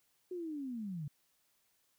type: linear sweep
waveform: sine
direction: down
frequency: 370 to 137.5 Hz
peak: -38 dBFS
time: 0.31-1.08 s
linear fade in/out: 5 ms
effects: white hiss -75 dBFS RMS until 1.98 s